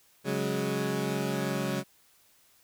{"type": "chord", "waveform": "20% pulse", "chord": "C# suspended fourth", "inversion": "none", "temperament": "equal", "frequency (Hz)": [138.59, 185, 207.7], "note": ["C#3", "F#3", "G#3"], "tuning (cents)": [0, 0, 0], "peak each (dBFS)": -28, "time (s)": [0.24, 1.84], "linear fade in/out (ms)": 50, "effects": ["white hiss -63 dBFS RMS until 2.63 s"]}